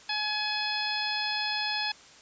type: harmonic tone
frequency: 846 Hz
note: G#5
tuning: 32 cents sharp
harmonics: 1 / 2 / 3 / 4 / 5 / 6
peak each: -35 / -35 / -35 / -35 / -35 / -35 dBFS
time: 0.09-1.92 s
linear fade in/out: 5 ms
effects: white hiss -52 dBFS RMS until 2.21 s + resampled to 16000 Hz